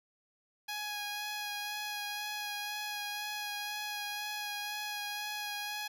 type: tone with vibrato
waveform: 10% pulse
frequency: 830.6 Hz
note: G#5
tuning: in tune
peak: -28 dBFS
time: 0.68-5.88 s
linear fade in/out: 10 ms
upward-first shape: sine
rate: 2 Hz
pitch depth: 15 cents each way
effects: none